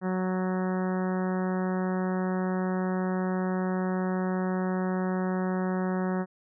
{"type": "harmonic tone", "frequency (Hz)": 185.2, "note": "F#3", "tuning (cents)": 2, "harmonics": [1, 2, 3, 4, 5, 6, 7, 8, 9, 10], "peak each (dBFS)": [-27, -33, -37, -39, -41, -43, -44, -45, -46, -47], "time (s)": [0.01, 6.26], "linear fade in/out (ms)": 50, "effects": []}